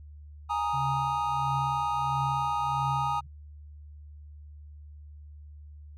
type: chord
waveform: triangle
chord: Ab suspended second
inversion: none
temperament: equal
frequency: 830.6 / 932.3 / 1244.5 Hz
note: Ab5 / Bb5 / Eb6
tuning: 0 / 0 / 0 cents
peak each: -29 dBFS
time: 0.49-3.21 s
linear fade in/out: 20 ms
type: tone with tremolo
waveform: sine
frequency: 136.3 Hz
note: C#3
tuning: 29 cents flat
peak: -29 dBFS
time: 0.73-3.27 s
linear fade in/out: 10 ms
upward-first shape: triangle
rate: 1.5 Hz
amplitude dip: 95%
effects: added 74 Hz sine -44 dBFS peak until 5.97 s